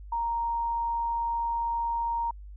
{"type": "tone", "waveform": "sine", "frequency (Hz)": 932.3, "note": "A#5", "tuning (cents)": 0, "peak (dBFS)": -26, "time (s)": [0.12, 2.31], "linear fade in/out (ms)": 5, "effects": ["added 50 Hz sine -41 dBFS peak until 2.56 s"]}